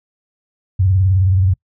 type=tone with vibrato; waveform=sine; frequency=94 Hz; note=F#2; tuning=28 cents sharp; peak=-10 dBFS; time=0.79-1.54 s; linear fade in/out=10 ms; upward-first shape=sine; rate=19 Hz; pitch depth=110 cents each way; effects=noise-tail reverb RT60 0.1 s tail -26 dB re dry